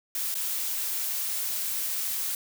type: noise with dropouts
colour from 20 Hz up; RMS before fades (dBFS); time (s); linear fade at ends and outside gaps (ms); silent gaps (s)
blue; -30; 0.15-2.35; 2; 0.343-0.352
effects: none